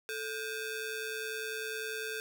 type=ring-modulated tone; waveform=sawtooth; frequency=1008 Hz; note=B5; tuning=35 cents sharp; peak=-29 dBFS; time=0.09-2.2 s; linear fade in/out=0 ms; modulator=569 Hz; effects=none